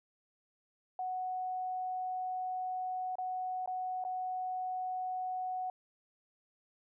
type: tone with dropouts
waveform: sine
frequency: 740 Hz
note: F#5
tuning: in tune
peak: -34 dBFS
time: 0.99-5.7 s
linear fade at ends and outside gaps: 2 ms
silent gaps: 3.155-3.184 / 3.66-3.675 / 4.04-4.049 s
effects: none